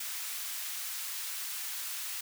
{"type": "high-pass noise", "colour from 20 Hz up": "white", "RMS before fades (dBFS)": -38, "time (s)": [0, 2.21], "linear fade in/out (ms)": 5, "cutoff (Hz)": 1300, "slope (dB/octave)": 12, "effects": []}